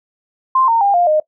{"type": "tone with pitch steps", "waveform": "sine", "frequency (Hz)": [1046.5, 916.3, 802.3, 702.5, 615.1], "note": ["C6", "A#5", "G5", "F5", "D#5"], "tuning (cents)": [0, -30, 40, 10, -20], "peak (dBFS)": -10, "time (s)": [0.55, 1.2], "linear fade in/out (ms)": 5, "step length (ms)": 130, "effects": ["noise-tail reverb RT60 0.1 s tail -19 dB re dry"]}